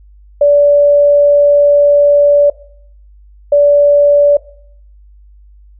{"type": "tone bursts at uneven times", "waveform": "sine", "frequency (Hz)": 578, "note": "D5", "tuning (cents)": -28, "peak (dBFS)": -4, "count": 2, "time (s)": [[0.41, 2.5], [3.52, 4.37]], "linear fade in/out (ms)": 5, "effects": ["noise-tail reverb RT60 0.6 s tail -19 dB re dry", "added 50 Hz sine -38 dBFS peak until 5.79 s"]}